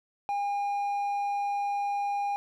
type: tone with hard clipping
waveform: sine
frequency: 810 Hz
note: G#5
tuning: 43 cents flat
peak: -28 dBFS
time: 0.29-2.36 s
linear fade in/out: 0 ms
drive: 3 dB
effects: none